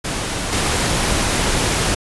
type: noise with level steps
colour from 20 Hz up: pink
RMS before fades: -23 / -18 dBFS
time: 0.04-1.95 s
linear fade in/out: 10 ms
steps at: 0.52 s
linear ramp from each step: 10 ms
effects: resampled to 24000 Hz